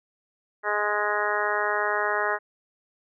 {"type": "harmonic tone", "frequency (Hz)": 208.4, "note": "G#3", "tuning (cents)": 6, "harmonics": [2, 3, 4, 5, 6, 7, 8, 9], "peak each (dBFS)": [-31, -31, -31, -31, -31, -31, -31, -31], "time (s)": [0.63, 2.39], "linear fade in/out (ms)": 50, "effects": []}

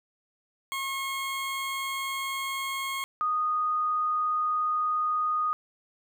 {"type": "tone pair in turn", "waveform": ["20% pulse", "sine"], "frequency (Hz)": [1084, 1237.1], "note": ["C#6", "D#6"], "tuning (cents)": [-39, -10], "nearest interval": "major second", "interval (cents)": 229, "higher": "second", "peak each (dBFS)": [-25, -24], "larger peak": "second", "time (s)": [[0.72, 3.04], [3.21, 5.53]], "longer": "neither", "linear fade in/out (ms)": 0, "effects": []}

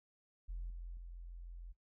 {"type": "tone with level steps", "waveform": "sine", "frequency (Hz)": 43.13, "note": "F1", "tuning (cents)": -21, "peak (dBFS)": [-39, -43, -46], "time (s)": [0.48, 1.73], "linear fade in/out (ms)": 20, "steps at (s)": [0.7, 0.97], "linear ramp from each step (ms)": 2, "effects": ["noise-tail reverb RT60 0.1 s tail -19 dB re dry", "tanh soft clip ceiling -36 dBFS"]}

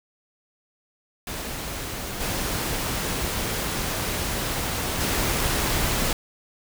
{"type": "noise with level steps", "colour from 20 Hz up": "pink", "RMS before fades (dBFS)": [-32, -27, -24], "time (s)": [1.27, 6.13], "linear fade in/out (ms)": 2, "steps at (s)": [2.2, 5], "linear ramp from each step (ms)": 10, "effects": []}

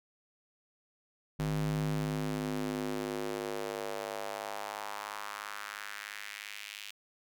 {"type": "tone with high-pass filter sweep", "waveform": "square", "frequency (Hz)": 51.5, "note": "G#1", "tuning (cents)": -14, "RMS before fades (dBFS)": -37, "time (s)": [1.39, 6.91], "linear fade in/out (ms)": 5, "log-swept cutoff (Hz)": [120, 2800], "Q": 2.1, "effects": []}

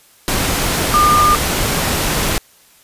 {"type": "tone in noise", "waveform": "sine", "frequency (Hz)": 1206, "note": "D6", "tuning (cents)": 46, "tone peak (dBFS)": -9, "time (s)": [0.94, 1.35], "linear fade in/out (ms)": 0, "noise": "pink", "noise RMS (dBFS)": -17, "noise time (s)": [0.28, 2.38], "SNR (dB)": 5, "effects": ["white hiss -49 dBFS RMS until 2.83 s", "resampled to 32000 Hz"]}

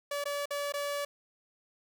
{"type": "tone with dropouts", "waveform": "sawtooth", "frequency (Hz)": 574, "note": "D5", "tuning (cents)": -40, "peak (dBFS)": -28, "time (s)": [0.11, 1.05], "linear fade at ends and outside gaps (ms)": 5, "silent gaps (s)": [[0.241, 0.255], [0.457, 0.506], [0.723, 0.738]], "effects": ["11-bit"]}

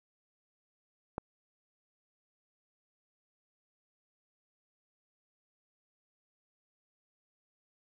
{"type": "click", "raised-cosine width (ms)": 1, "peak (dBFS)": -20, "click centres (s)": 1.181, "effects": []}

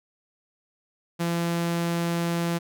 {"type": "tone", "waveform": "sawtooth", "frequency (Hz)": 170, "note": "F3", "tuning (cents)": -46, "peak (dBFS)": -20, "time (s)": [1.19, 2.59], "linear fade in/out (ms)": 20, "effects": []}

